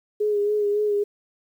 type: tone with vibrato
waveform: sine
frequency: 415.3 Hz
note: G#4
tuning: in tune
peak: -19 dBFS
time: 0.2-1.04 s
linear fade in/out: 10 ms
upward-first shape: sine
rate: 3.6 Hz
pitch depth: 32 cents each way
effects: 9-bit